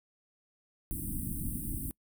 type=band-stop noise; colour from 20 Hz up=pink; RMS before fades=-36 dBFS; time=0.91-1.91 s; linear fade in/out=0 ms; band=330 to 8600 Hz; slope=96 dB/octave; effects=noise-tail reverb RT60 0.1 s tail -26 dB re dry